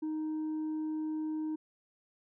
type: tone with tanh clipping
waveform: triangle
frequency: 311.1 Hz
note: D#4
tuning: in tune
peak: -33 dBFS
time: 0.02-1.56 s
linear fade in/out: 10 ms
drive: 7 dB
effects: none